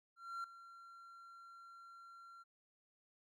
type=tone with ADSR envelope; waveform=triangle; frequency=1370 Hz; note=F6; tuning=34 cents flat; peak=-38 dBFS; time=0.16-2.44 s; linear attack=280 ms; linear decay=3 ms; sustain=-15 dB; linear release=24 ms; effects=none